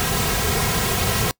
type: noise with comb filter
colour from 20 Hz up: pink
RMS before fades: -21 dBFS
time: 0-1.31 s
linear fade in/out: 0 ms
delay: 3.4 ms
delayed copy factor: -0.75
effects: noise-tail reverb RT60 0.1 s tail -24 dB re dry